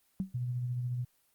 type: tone with exponential decay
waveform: sine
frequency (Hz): 190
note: F#3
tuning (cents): +46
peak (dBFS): -26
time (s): 0.2-0.34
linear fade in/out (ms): 0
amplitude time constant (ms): 29
type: tone with tremolo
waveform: sine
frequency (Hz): 123.47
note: B2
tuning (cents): 0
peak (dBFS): -30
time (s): 0.34-1.05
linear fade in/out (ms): 10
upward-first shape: sine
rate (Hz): 14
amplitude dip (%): 30
effects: white hiss -71 dBFS RMS until 1.34 s + Opus 24 kbps